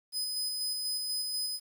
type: tone with tremolo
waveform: sawtooth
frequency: 5020 Hz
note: D#8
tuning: 15 cents sharp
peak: -28 dBFS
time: 0.12-1.6 s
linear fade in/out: 50 ms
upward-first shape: square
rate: 4.1 Hz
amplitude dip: 25%
effects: 10-bit